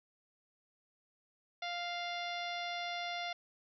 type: harmonic tone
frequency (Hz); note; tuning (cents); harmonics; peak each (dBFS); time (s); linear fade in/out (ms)
698.5; F5; 0; 1 / 2 / 3 / 4 / 5 / 6 / 7 / 8; -40 / -47 / -43 / -49 / -45 / -51 / -53 / -55; 1.62-3.33; 5
effects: none